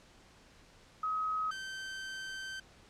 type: tone pair in turn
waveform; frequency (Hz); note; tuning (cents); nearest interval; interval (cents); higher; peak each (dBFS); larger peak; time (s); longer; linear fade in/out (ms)
sine / sawtooth; 1270 / 1550.7; D#6 / G6; +35 / -19; minor third; 346; second; -31 / -36; first; 1.03-1.51 / 1.51-2.6; second; 5
effects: pink hiss -60 dBFS RMS until 2.89 s + low-pass 7000 Hz 12 dB/octave